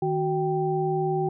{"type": "tone cluster", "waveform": "sine", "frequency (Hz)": [156.2, 372.6, 783], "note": ["D#3", "F#4", "G5"], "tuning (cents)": [7, 12, -2], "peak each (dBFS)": [-28, -25, -28], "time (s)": [0.02, 1.29], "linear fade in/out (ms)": 5, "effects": []}